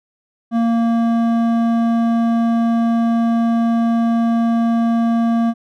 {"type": "tone with hard clipping", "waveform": "triangle", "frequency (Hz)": 231, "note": "A#3", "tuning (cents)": -16, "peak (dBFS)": -15, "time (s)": [0.51, 5.54], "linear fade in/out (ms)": 50, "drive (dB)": 14, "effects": []}